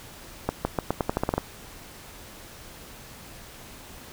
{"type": "accelerating click train", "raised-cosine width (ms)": 1, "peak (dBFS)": -9, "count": 11, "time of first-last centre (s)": [0.49, 1.38], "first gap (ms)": 160, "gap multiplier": 0.86, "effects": ["pink hiss -45 dBFS RMS until 4.12 s"]}